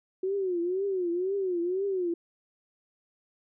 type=tone with vibrato; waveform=sine; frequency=369 Hz; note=F#4; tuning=5 cents flat; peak=-26 dBFS; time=0.23-2.14 s; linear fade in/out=5 ms; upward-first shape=triangle; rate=2 Hz; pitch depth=160 cents each way; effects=none